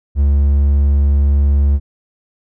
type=tone; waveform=triangle; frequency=70.7 Hz; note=C#2; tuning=35 cents sharp; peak=-7 dBFS; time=0.15-1.8 s; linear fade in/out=50 ms; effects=none

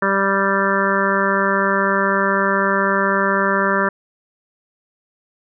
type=harmonic tone; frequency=196 Hz; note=G3; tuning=in tune; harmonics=1 / 2 / 3 / 5 / 6 / 7 / 8 / 9; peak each=-23 / -23 / -23 / -23 / -23 / -23 / -23 / -23 dBFS; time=0.02-3.89 s; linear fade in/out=5 ms; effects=none

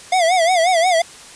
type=tone with vibrato; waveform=square; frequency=698.5 Hz; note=F5; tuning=in tune; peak=-13 dBFS; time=0.12-1.02 s; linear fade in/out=5 ms; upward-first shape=sine; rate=5.6 Hz; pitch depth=130 cents each way; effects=white hiss -39 dBFS RMS until 1.35 s + resampled to 22050 Hz

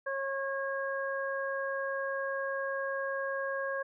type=harmonic tone; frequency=545 Hz; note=C#5; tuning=29 cents flat; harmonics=1 / 2 / 3; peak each=-34 / -39 / -36 dBFS; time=0.06-3.83 s; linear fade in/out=10 ms; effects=none

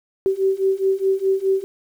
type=beating tone pair; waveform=sine; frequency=382.8 / 387.6 Hz; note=G4 / G4; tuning=-41 / -20 cents; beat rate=4.8 Hz; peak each=-20 / -19 dBFS; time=0.26-1.64 s; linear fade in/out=0 ms; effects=8-bit

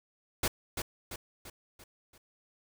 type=noise with echo; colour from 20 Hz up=pink; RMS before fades=-29 dBFS; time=0.43-0.48 s; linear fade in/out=5 ms; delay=340 ms; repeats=5; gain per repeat=-6 dB; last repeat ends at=2.18 s; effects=none

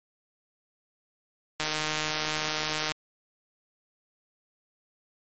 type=click train; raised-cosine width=0.2 ms; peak=-11 dBFS; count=204; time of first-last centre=1.6-2.918 s; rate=154 Hz; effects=MP3 32 kbps

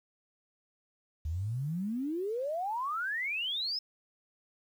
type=exponential sweep; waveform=sine; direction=up; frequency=73.42 to 5274 Hz; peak=-31 dBFS; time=1.25-3.79 s; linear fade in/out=5 ms; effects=10-bit

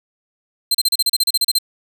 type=tone bursts; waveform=sawtooth; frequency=4132 Hz; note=C8; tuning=22 cents flat; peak=-10 dBFS; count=13; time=0.71-1.586 s; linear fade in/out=5 ms; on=36 ms; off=34 ms; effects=none

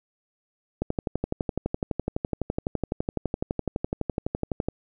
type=click train; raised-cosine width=2 ms; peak=-12 dBFS; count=47; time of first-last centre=0.82-4.686 s; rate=11.9 Hz; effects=none

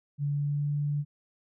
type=tone with pitch glide; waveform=sine; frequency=143.9 to 145.82 Hz; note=D3 to D3; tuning=-35 to -12 cents; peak=-26 dBFS; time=0.18-1.05 s; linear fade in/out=50 ms; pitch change=+23 cents; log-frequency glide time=0.29-0.72 s; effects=none

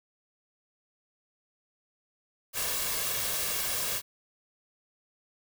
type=noise with comb filter; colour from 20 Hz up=white; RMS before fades=-31 dBFS; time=2.53-4.02 s; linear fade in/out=50 ms; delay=1.8 ms; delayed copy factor=+0.5; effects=none

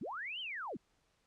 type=linear two-way sweep; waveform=sine; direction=up then down; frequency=143.2 to 3169 to 143.2 Hz; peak=-39 dBFS; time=0.01-0.77 s; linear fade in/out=5 ms; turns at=0.4 s; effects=pink hiss -75 dBFS RMS until 1.26 s + low-pass 8000 Hz 12 dB/octave

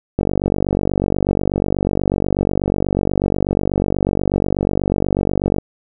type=click train; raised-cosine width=2 ms; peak=-3 dBFS; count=261; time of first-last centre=0.19-5.584 s; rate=48.2 Hz; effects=none

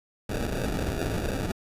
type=noise with sample-and-hold; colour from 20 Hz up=pink; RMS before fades=-29 dBFS; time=0.29-1.52 s; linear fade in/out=5 ms; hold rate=1050 Hz; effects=resampled to 32000 Hz

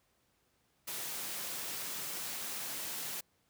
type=high-pass noise; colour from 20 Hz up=white; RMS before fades=-40 dBFS; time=0.87-3.21 s; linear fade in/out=10 ms; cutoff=110 Hz; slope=96 dB/octave; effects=pink hiss -74 dBFS RMS until 3.49 s + high-pass 60 Hz 12 dB/octave

